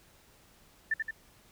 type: tone with echo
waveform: sine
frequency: 1778 Hz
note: A6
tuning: 18 cents sharp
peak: -25 dBFS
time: 0.91-0.94 s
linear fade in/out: 5 ms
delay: 85 ms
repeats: 2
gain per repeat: -4 dB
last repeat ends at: 1.11 s
effects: pink hiss -61 dBFS RMS until 1.51 s